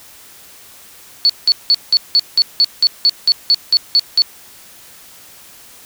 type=tone bursts; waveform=sine; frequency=4435 Hz; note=C#8; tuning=in tune; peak=-7 dBFS; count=14; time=1.25-4.22 s; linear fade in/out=0 ms; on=45 ms; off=180 ms; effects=white hiss -41 dBFS RMS until 5.85 s